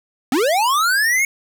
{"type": "linear sweep", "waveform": "square", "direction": "up", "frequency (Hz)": [234.6, 2218], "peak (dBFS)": -15, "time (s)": [0.32, 1.25], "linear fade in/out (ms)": 2, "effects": []}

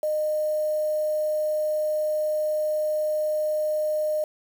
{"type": "tone with quantisation", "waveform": "sine", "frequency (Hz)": 612, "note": "D#5", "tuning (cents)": -29, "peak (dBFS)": -22, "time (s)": [0.03, 4.24], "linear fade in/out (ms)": 2, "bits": 7, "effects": []}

